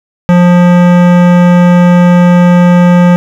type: tone with hard clipping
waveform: sine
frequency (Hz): 176.6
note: F3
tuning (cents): +20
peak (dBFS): -4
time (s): 0.29-3.16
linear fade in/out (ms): 0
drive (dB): 18
effects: none